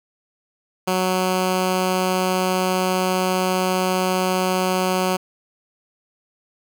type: tone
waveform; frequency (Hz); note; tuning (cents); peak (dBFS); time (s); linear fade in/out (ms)
10% pulse; 185; F#3; 0; -10; 0.87-5.17; 10
effects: none